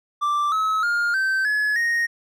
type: tone with pitch steps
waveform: triangle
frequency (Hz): 1174.7 / 1288.4 / 1413.2 / 1550 / 1700.1 / 1864.7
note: D6 / E6 / F6 / G6 / G#6 / A#6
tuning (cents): 0 / -40 / +20 / -20 / +40 / 0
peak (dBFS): -17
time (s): 0.21-2.07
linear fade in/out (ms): 20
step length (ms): 310
effects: none